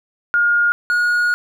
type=tone pair in turn; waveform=sine / triangle; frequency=1422 / 1442.7 Hz; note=F6 / F#6; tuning=+31 / -44 cents; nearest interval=unison; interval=25 cents; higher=second; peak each=-12 dBFS; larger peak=neither; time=0.34-0.72 / 0.9-1.34 s; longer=second; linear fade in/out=0 ms; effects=none